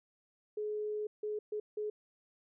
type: tone bursts at uneven times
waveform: sine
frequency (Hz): 423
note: G#4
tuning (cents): +32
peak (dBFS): -34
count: 4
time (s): 0.57-1.07 / 1.23-1.39 / 1.52-1.6 / 1.77-1.9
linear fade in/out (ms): 5
effects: none